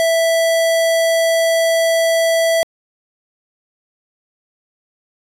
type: tone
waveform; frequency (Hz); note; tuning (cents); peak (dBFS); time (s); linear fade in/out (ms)
square; 659.3; E5; 0; -13; 0-2.63; 0
effects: resampled to 32000 Hz